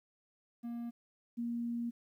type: tone pair in turn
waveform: triangle / sine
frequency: 235.9 / 235.9 Hz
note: A#3 / A#3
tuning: +21 / +21 cents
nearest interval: unison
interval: 0 cents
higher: neither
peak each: -36 / -34 dBFS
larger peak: second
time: 0.63-0.91 / 1.37-1.91 s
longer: second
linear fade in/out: 20 ms
effects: 12-bit